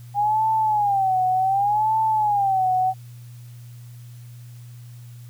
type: tone with vibrato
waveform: sine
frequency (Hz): 808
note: G#5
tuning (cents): -48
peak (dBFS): -17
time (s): 0.14-2.94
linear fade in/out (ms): 50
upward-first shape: sine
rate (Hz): 0.67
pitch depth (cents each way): 150
effects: added 120 Hz sine -38 dBFS peak until 5.29 s + white hiss -55 dBFS RMS until 5.29 s